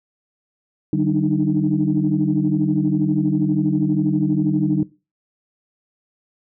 sine tone cluster, 149.2 / 191.3 / 298.7 / 311.1 Hz, D3 / G3 / D4 / D#4, +28 / -42 / +29 / 0 cents, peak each -21 dBFS, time 0.93-4.83 s, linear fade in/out 2 ms, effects noise-tail reverb RT60 0.3 s tail -21 dB re dry + tanh soft clip ceiling -6 dBFS

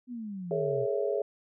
sine exponential sweep, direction down, 254.8 to 121.1 Hz, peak -35 dBFS, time 0.07-0.87 s, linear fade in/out 50 ms
sine chord, A# half-diminished seventh, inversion third, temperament equal with one note detuned, 415.3 / 455.5 / 554.4 / 659.3 Hz, G#4 / A#4 / C#5 / E5, 0 / -40 / 0 / 0 cents, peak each -30 / -34 / -32 / -35 dBFS, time 0.51-1.22 s, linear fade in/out 2 ms
effects none

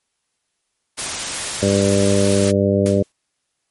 white noise, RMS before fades -24 dBFS, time 0.97-2.52 s, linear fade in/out 20 ms
harmonic tone, 99.1 Hz, G2, 19 cents sharp, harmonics 1 / 2 / 3 / 4 / 5 / 6, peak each -20 / -18 / -23 / -20 / -21 / -20 dBFS, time 1.62-3.03 s, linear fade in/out 10 ms
white noise with exponential decay, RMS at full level -27 dBFS, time 2.86-3.12 s, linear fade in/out 0 ms, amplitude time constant 56 ms
effects white hiss -72 dBFS RMS until 3.7 s + MP3 48 kbps

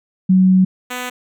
sine / 5% pulse tone pair in turn, 186.7 / 249.2 Hz, F#3 / B3, +16 / +16 cents, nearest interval perfect fourth, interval 500 cents, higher second, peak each -8 / -12 dBFS, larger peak first, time 0.29-0.65 / 0.9-1.1 s, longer first, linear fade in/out 10 ms, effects none

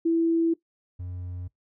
sine / triangle tone pair in turn, 331.1 / 89.75 Hz, E4 / F2, +8 / +48 cents, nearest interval octave + major seventh, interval 2260 cents, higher first, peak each -19 / -31 dBFS, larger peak first, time 0.05-0.54 / 0.99-1.48 s, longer neither, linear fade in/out 10 ms, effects noise-tail reverb RT60 0.1 s tail -17 dB re dry

